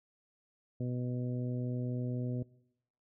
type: harmonic tone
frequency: 124 Hz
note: B2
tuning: 7 cents sharp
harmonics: 1 / 2 / 3 / 4 / 5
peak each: -34 / -38 / -45 / -46 / -50 dBFS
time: 0.8-2.43 s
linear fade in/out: 5 ms
effects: noise-tail reverb RT60 0.8 s tail -23 dB re dry